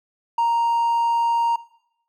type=tone; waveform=triangle; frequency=932.3 Hz; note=A#5; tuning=in tune; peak=-14 dBFS; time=0.38-1.56 s; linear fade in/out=5 ms; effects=noise-tail reverb RT60 0.8 s tail -21 dB re dry + tanh soft clip ceiling -11 dBFS